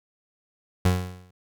30% pulse tone with exponential decay, 90.9 Hz, F#2, 30 cents flat, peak -13 dBFS, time 0.85-1.31 s, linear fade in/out 5 ms, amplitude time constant 100 ms, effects none

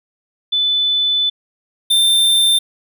sine / square tone pair in turn, 3500 / 3582 Hz, A7 / A7, -10 / +30 cents, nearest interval unison, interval 40 cents, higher second, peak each -13 / -11 dBFS, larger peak second, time 0.52-1.3 / 1.9-2.59 s, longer first, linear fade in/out 10 ms, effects none

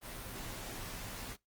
pink noise with comb filter, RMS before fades -44 dBFS, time 0.01-1.37 s, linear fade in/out 50 ms, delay 14 ms, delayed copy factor -0.55, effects noise-tail reverb RT60 0.2 s tail -23 dB re dry + Opus 32 kbps

